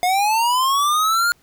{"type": "linear sweep", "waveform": "square", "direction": "up", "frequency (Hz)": [708, 1431], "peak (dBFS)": -16, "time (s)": [0.03, 1.32], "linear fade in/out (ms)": 0, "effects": ["pink hiss -58 dBFS RMS until 1.42 s"]}